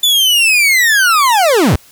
40% pulse linear sweep, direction down, 3520 to 53.1 Hz, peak -7 dBFS, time 0.03-1.76 s, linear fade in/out 5 ms, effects white hiss -44 dBFS RMS until 1.91 s

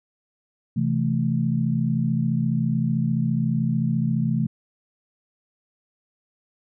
sine chord, A minor, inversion first, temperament equal, 130.81 / 164.81 / 220 Hz, C3 / E3 / A3, 0 / 0 / 0 cents, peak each -24 dBFS, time 0.76-4.47 s, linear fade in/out 10 ms, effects none

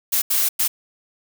blue noise bursts at uneven times, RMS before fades -19 dBFS, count 3, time 0.12-0.22 / 0.3-0.49 / 0.59-0.68 s, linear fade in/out 10 ms, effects none

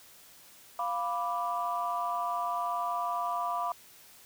sine chord, B diminished, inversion second, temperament equal, 698.5 / 987.8 / 1174.7 Hz, F5 / B5 / D6, 0 / 0 / 0 cents, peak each -33 dBFS, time 0.79-3.72 s, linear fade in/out 2 ms, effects tanh soft clip ceiling -21 dBFS + white hiss -55 dBFS RMS until 4.25 s

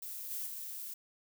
violet noise with level steps, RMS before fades -43 / -39 / -43 dBFS, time 0.02-0.94 s, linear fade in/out 5 ms, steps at 0.3 / 0.46 s, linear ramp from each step 10 ms, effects none

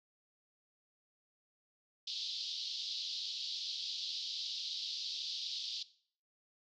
white band-pass noise, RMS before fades -41 dBFS, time 2.07-5.83 s, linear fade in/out 5 ms, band 3300 to 4900 Hz, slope 48 dB/octave, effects noise-tail reverb RT60 0.5 s tail -17 dB re dry

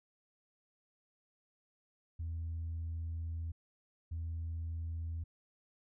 sine tone bursts at uneven times, 82.41 Hz, E2, in tune, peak -35 dBFS, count 2, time 2.19-3.52 / 4.11-5.24 s, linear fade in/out 10 ms, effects tanh soft clip ceiling -34 dBFS

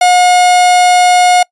45% pulse tone, 720 Hz, F#5, 47 cents flat, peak -5 dBFS, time 0.01-1.43 s, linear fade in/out 5 ms, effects noise-tail reverb RT60 0.1 s tail -26 dB re dry + resampled to 24000 Hz

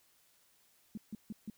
sine tone bursts, 213.6 Hz, G#3, 49 cents sharp, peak -38 dBFS, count 4, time 0.95-1.5 s, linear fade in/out 2 ms, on 25 ms, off 150 ms, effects white hiss -69 dBFS RMS until 1.57 s

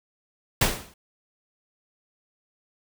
pink noise with exponential decay, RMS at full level -17 dBFS, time 0.61-0.94 s, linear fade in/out 5 ms, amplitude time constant 71 ms, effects none

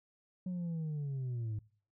sine linear sweep, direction down, 185 to 103.83 Hz, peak -32 dBFS, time 0.46-1.59 s, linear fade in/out 5 ms, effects noise-tail reverb RT60 0.5 s tail -25 dB re dry + tanh soft clip ceiling -34 dBFS

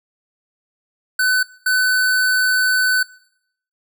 square tone bursts at uneven times, 1507 Hz, F#6, 31 cents sharp, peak -15 dBFS, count 2, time 1.19-1.43 / 1.66-3.03 s, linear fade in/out 5 ms, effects noise-tail reverb RT60 0.7 s tail -20 dB re dry

